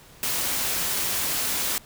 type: noise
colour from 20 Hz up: white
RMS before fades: -26 dBFS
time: 0.23-1.78 s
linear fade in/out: 0 ms
effects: pink hiss -50 dBFS RMS until 1.85 s